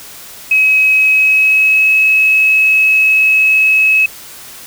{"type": "tone with pitch glide", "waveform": "triangle", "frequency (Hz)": [2551, 2573], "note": ["D#7", "E7"], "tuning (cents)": [43, -43], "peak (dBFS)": -3, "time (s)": [0.51, 4.06], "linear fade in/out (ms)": 5, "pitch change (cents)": 14, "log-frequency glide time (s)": [1.12, 1.91], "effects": ["tanh soft clip ceiling -5 dBFS", "white hiss -33 dBFS RMS until 4.66 s"]}